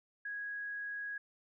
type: tone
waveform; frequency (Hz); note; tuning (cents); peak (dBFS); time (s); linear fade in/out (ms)
sine; 1657; G#6; -4; -38; 0.25-1.18; 5
effects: none